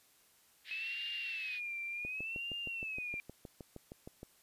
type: band-pass noise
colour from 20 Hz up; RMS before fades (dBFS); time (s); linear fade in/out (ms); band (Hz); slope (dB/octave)
pink; -49; 0.64-1.61; 50; 1800 to 4400; 48
type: tone with vibrato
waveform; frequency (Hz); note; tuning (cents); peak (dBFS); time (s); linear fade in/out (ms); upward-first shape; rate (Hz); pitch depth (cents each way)
sine; 2572; E7; -43; -38; 0.71-3.2; 0; sine; 0.68; 150
type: click train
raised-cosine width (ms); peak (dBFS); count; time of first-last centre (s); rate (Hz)
2; -33; 15; 2.05-4.231; 6.42
effects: white hiss -67 dBFS RMS until 4.42 s + resampled to 32000 Hz